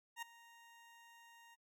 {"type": "tone with ADSR envelope", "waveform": "20% pulse", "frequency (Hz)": 932.3, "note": "A#5", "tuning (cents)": 0, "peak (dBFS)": -36, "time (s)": [0.16, 1.56], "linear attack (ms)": 63, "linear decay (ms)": 7, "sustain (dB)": -19, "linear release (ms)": 26, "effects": ["AAC 64 kbps"]}